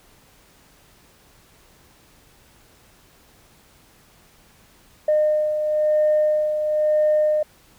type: beating tone pair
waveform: sine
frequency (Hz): 609 / 610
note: D#5 / D#5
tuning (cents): -37 / -34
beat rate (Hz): 1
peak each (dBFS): -16 / -25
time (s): 5.08-7.43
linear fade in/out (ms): 5
effects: tanh soft clip ceiling -11 dBFS + pink hiss -54 dBFS RMS until 7.78 s